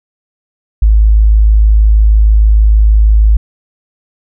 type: tone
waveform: sine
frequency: 53.2 Hz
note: G#1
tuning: 42 cents sharp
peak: -3 dBFS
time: 0.82-3.37 s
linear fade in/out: 5 ms
effects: none